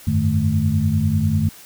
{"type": "tone cluster", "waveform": "sine", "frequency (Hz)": [90.7, 100.8, 151.4, 217.1], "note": ["F#2", "G2", "D#3", "A3"], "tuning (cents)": [-34, 49, -47, -23], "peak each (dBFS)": -21, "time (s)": [0.07, 1.49], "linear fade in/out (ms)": 5, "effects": ["white hiss -43 dBFS RMS until 1.65 s"]}